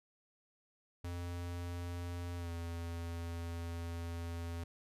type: tone with pitch glide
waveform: square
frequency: 87.31 to 84.68 Hz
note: F2 to E2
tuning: 0 to +47 cents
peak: -40 dBFS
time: 1.04-4.64 s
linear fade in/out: 5 ms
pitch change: -53 cents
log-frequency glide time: 2.37-2.5 s
effects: resampled to 32000 Hz